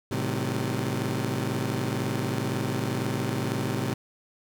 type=chord; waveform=20% pulse; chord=A diminished seventh; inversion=none; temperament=just; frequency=110 / 132 / 158.4 / 190.08 Hz; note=A2 / C3 / Eb3 / Gb3; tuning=0 / +16 / +31 / +47 cents; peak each=-26 / -25 / -31 / -30 dBFS; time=0.11-3.94 s; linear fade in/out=5 ms; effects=none